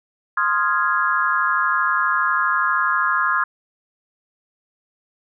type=chord; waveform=sine; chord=F minor seventh; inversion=second; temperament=equal; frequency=1046.5 / 1244.5 / 1396.9 / 1661.2 Hz; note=C6 / Eb6 / F6 / Ab6; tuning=0 / 0 / 0 / 0 cents; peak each=-22 dBFS; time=0.37-3.44 s; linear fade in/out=5 ms; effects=none